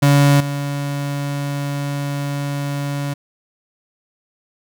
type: tone with level steps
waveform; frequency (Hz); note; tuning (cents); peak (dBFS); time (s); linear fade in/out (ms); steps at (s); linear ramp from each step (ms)
35% pulse; 142.2; C#3; +45; -8 / -19; 0.02-3.14; 10; 0.4; 5
effects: none